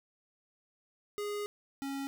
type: tone pair in turn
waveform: square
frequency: 413.1 / 275.2 Hz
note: G#4 / C#4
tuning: -9 / -12 cents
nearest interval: perfect fifth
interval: 703 cents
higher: first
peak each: -35 / -36 dBFS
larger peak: first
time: 1.18-1.46 / 1.82-2.07 s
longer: first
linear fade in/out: 0 ms
effects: none